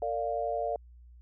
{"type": "chord", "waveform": "sine", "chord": "Bb major", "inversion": "none", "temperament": "equal with one note detuned", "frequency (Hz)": [455.8, 587.3, 698.5], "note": ["Bb4", "D5", "F5"], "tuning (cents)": [-39, 0, 0], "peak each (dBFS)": [-35, -33, -32], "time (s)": [0.02, 0.76], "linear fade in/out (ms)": 2, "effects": ["added 60 Hz sine -50 dBFS peak until 1.21 s"]}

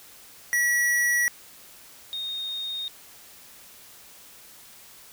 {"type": "tone pair in turn", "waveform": ["square", "sine"], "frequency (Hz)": [1932, 3702], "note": ["B6", "A#7"], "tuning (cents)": [-39, -13], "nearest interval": "major seventh", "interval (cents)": 1126, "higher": "second", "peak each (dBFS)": [-21, -29], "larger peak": "first", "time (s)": [[0.53, 1.28], [2.13, 2.88]], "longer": "neither", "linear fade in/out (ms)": 0, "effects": ["white hiss -49 dBFS RMS until 5.12 s"]}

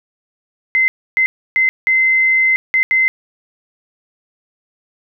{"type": "tone bursts at uneven times", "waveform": "sine", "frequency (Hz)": 2064, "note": "C7", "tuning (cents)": -24, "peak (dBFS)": -10, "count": 6, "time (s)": [[0.75, 0.88], [1.17, 1.26], [1.56, 1.69], [1.87, 2.56], [2.74, 2.83], [2.91, 3.08]], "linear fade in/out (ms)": 0, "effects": []}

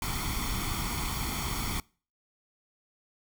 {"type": "noise with comb filter", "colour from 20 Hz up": "pink", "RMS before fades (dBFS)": -32, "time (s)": [0.02, 1.8], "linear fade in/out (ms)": 2, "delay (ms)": 0.9, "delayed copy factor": 0.75, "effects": ["noise-tail reverb RT60 0.4 s tail -25 dB re dry"]}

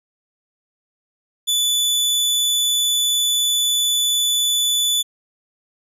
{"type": "tone", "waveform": "sawtooth", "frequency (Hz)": 3477, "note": "A7", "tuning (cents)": -21, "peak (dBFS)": -13, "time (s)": [1.47, 5.03], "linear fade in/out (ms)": 20, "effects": ["resampled to 32000 Hz"]}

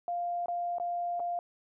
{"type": "tone with dropouts", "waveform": "sine", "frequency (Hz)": 698.5, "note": "F5", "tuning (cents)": 0, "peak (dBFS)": -30, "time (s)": [0.08, 1.39], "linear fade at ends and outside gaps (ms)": 1, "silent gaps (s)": [[0.459, 0.483], [0.784, 0.799], [1.196, 1.201]], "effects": []}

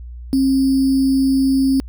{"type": "tone with sample-and-hold", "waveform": "sine", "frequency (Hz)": 267.8, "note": "C4", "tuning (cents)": 40, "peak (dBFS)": -12, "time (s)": [0.33, 1.8], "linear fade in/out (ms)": 0, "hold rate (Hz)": 4900, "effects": ["added 60 Hz sine -30 dBFS peak until 1.88 s"]}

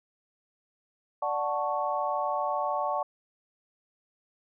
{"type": "chord", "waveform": "sine", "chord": "D major seventh", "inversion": "none", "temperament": "equal", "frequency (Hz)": [587.3, 740, 880, 1108.7], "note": ["D5", "F#5", "A5", "C#6"], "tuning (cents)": [0, 0, 0, 0], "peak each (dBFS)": -32, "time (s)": [1.22, 3.03], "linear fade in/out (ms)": 5, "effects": []}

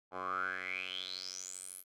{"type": "tone with band-pass filter sweep", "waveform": "10% pulse", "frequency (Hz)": 92.7, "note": "F#2", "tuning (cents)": 4, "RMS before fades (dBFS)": -41, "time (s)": [0.11, 1.84], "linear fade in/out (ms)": 50, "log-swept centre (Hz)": [880, 12000], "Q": 9.6, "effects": []}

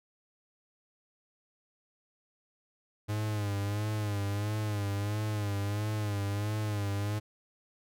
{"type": "tone with vibrato", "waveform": "45% pulse", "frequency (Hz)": 103.7, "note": "G#2", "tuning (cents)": -2, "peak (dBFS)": -30, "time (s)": [3.08, 7.2], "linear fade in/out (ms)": 20, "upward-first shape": "sine", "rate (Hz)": 1.5, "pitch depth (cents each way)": 60, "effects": []}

